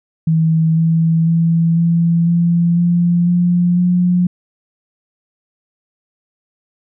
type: tone with pitch steps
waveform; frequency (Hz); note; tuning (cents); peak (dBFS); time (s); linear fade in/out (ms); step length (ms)
sine; 161.2 / 163.54 / 165.92 / 168.34 / 170.79 / 173.27 / 175.79 / 178.35; E3 / E3 / E3 / E3 / F3 / F3 / F3 / F3; -38 / -13 / +12 / +37 / -38 / -13 / +12 / +37; -10; 0.27-4.27; 5; 500
effects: none